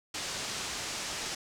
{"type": "low-pass noise", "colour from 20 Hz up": "white", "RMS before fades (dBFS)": -37, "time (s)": [0.14, 1.35], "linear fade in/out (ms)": 5, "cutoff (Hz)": 7400, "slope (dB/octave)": 24, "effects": []}